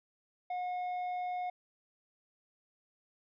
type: tone with tanh clipping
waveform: sine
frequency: 723 Hz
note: F#5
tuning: 40 cents flat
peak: -35 dBFS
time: 0.5-1.5 s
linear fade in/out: 5 ms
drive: 6 dB
effects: none